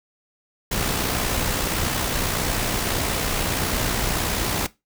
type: noise with amplitude modulation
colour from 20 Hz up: pink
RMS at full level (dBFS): -22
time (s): 0.71-4.67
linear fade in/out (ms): 10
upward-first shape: sine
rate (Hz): 61.6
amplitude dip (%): 40
effects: noise-tail reverb RT60 0.2 s tail -18 dB re dry

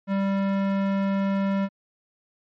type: tone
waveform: square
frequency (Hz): 196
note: G3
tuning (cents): 0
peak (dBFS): -22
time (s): 0.07-1.69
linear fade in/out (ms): 50
effects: low-pass 2000 Hz 12 dB/octave + MP3 48 kbps

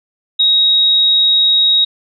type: tone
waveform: sine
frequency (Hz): 3788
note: A#7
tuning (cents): +27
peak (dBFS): -8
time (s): 0.39-1.85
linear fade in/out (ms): 10
effects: none

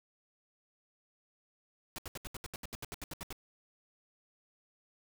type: noise bursts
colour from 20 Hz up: pink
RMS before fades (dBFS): -42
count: 15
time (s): 1.96-3.327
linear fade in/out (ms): 0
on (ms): 23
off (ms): 73
effects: none

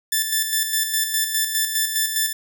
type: tone with tremolo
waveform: 5% pulse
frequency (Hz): 1760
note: A6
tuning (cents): 0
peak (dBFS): -7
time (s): 0.12-2.33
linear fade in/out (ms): 5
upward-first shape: square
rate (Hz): 4.9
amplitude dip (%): 50
effects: none

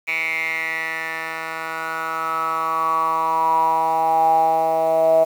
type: tone with band-pass filter sweep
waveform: 10% pulse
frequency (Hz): 161.7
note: E3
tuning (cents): -33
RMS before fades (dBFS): -20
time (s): 0.07-5.25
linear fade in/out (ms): 20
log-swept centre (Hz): 2300 to 640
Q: 9.8
effects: 7-bit

